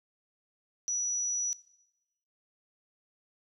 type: tone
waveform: sine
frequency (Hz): 5880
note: F#8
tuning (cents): -12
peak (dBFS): -29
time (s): 0.88-1.53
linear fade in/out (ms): 0
effects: noise-tail reverb RT60 0.9 s tail -17 dB re dry